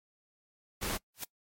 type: noise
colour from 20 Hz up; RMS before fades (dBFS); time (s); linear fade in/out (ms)
pink; -34; 0.81-0.98; 20
type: noise with exponential growth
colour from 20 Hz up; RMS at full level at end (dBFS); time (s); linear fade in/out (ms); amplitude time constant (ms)
white; -32; 1.14-1.24; 5; 20
effects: noise-tail reverb RT60 0.1 s tail -23 dB re dry + MP3 64 kbps